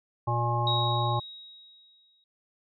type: harmonic tone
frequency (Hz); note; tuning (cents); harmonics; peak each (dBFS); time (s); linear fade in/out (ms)
119.2; A#2; +39; 1 / 3 / 5 / 7 / 9; -27 / -37 / -36 / -30 / -31; 0.27-1.2; 10
type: tone with exponential decay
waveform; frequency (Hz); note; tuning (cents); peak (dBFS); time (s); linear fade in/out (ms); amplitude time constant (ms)
sine; 3800; A#7; +33; -25; 0.67-2.24; 2; 340
effects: none